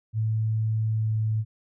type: tone with pitch glide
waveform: sine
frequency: 110 to 109.37 Hz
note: A2 to A2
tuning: 0 to -10 cents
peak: -22 dBFS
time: 0.13-1.45 s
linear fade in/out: 50 ms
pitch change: -10 cents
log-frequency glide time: 0.91-1.16 s
effects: none